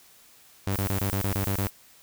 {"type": "tone bursts", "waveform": "sawtooth", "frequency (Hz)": 98, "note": "G2", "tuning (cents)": 0, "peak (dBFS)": -21, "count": 9, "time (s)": [0.67, 1.669], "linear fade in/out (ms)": 0, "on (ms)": 87, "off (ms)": 27}
{"type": "noise", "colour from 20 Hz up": "violet", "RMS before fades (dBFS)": -35, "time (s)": [0.69, 1.71], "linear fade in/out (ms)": 50}
{"effects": ["white hiss -55 dBFS RMS until 2.02 s"]}